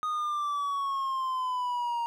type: exponential sweep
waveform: triangle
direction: down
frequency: 1244.5 to 932.3 Hz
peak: -26 dBFS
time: 0.03-2.06 s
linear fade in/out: 0 ms
effects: none